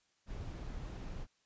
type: noise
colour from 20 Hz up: brown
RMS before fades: -43 dBFS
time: 0.26-1.27 s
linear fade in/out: 50 ms
effects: white hiss -75 dBFS RMS until 1.45 s + resampled to 16000 Hz